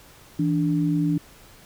sine tone pair together, 164.2 / 292.3 Hz, E3 / D4, -6 / -8 cents, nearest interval minor seventh, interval 998 cents, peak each -22 dBFS, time 0.39-1.18 s, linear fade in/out 5 ms, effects pink hiss -50 dBFS RMS until 1.65 s

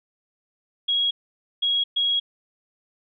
sine tone bursts at uneven times, 3308 Hz, G#7, 8 cents flat, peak -19 dBFS, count 3, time 0.88-1.11 / 1.62-1.84 / 1.96-2.2 s, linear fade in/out 10 ms, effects none

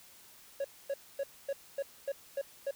triangle tone bursts, 554.4 Hz, C#5, in tune, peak -29 dBFS, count 8, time 0.6-2.71 s, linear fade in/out 5 ms, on 45 ms, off 250 ms, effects white hiss -57 dBFS RMS until 2.75 s

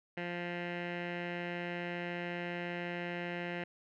15% pulse tone with low-pass filter, 174.61 Hz, F3, in tune, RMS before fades -39 dBFS, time 0.17-3.64 s, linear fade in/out 5 ms, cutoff 2300 Hz, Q 6.6, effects none

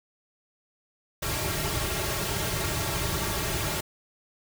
pink noise with comb filter, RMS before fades -29 dBFS, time 1.22-3.81 s, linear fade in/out 10 ms, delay 4 ms, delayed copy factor -0.85, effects none

